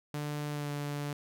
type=tone with pitch glide; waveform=sawtooth; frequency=147.8 to 145.18 Hz; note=D3 to D3; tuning=+11 to -20 cents; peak=-30 dBFS; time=0.14-1.13 s; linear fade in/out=2 ms; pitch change=-31 cents; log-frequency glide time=0.5-0.7 s; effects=none